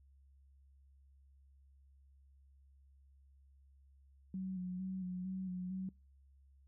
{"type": "tone with vibrato", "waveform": "sine", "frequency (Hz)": 185, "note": "F#3", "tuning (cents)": 0, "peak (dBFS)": -38, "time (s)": [4.34, 5.89], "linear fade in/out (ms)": 2, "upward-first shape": "square", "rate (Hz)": 2.2, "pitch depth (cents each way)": 30, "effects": ["noise-tail reverb RT60 0.3 s tail -26 dB re dry", "added 68 Hz sine -62 dBFS peak until 6.67 s"]}